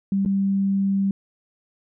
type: tone with dropouts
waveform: sine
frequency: 196 Hz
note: G3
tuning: in tune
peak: -18 dBFS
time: 0.12-1.11 s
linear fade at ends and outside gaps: 2 ms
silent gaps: 0.251-0.259 s
effects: none